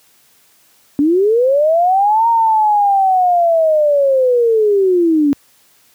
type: linear two-way sweep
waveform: sine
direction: up then down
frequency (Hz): 277.2 to 932.3 to 277.2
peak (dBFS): -9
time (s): 0.99-5.33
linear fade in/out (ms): 0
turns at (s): 2.28
effects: white hiss -52 dBFS RMS until 5.94 s + high-pass 80 Hz 12 dB/octave